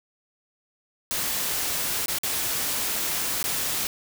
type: noise with dropouts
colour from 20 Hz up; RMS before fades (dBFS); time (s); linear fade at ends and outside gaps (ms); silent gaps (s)
white; -27; 1.11-3.87; 0; 2.059-2.082 / 2.185-2.234 / 3.428-3.441
effects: none